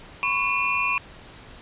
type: tone cluster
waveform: sine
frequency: 1012 / 1113 / 2426 / 2679 Hz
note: B5 / C#6 / D#7 / E7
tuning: +42 / +7 / -44 / +27 cents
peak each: -30 / -28 / -24 / -27 dBFS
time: 0.23-0.98 s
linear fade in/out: 0 ms
effects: pink hiss -45 dBFS RMS until 1.61 s + resampled to 8000 Hz